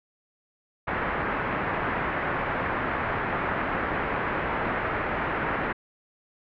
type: low-pass noise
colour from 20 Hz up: white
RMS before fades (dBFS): -28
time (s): 0.87-5.73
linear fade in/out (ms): 10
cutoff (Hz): 1900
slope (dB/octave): 24
effects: low-pass 3000 Hz 12 dB/octave